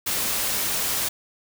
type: noise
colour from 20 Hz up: white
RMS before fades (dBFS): -25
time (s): 0.06-1.09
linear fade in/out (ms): 10
effects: none